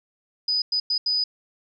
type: tone bursts at uneven times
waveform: sine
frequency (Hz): 4978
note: D#8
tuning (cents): 0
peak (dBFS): -20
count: 4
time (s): 0.48-0.62 / 0.72-0.8 / 0.9-0.98 / 1.06-1.24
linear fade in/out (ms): 5
effects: none